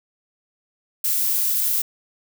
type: noise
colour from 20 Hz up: violet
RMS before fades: -21 dBFS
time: 1.04-1.82 s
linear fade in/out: 5 ms
effects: none